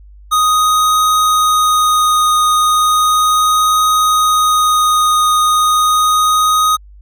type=tone with vibrato; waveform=square; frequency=1244.5 Hz; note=D#6; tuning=in tune; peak=-10 dBFS; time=0.31-6.77 s; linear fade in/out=20 ms; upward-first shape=triangle; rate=0.35 Hz; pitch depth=10 cents each way; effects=added 50 Hz sine -36 dBFS peak until 7.01 s